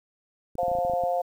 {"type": "clicks", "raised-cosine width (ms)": 3, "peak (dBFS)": -27, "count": 10, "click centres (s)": [0.554, 0.632, 0.682, 0.716, 0.752, 0.787, 0.85, 0.898, 0.936, 1.037]}
{"type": "harmonic tone", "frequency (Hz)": 176.1, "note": "F3", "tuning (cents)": 15, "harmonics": [3, 4, 5], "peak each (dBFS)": [-27, -25, -38], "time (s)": [0.58, 1.22], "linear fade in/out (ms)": 10}
{"effects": ["9-bit"]}